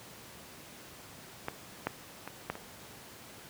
clicks, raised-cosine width 0.5 ms, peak -18 / -15 / -24 / -17 / -27 dBFS, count 5, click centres 1.484 / 1.87 / 2.276 / 2.5 / 2.554 s, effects pink hiss -50 dBFS RMS until 3.49 s + high-pass 100 Hz 12 dB/octave

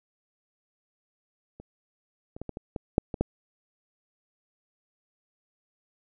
clicks, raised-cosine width 2 ms, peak -30 / -27 / -22 / -21 / -22 / -18 / -6 / -19 / -10 dBFS, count 9, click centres 1.6 / 2.365 / 2.416 / 2.493 / 2.571 / 2.762 / 2.981 / 3.142 / 3.21 s, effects none

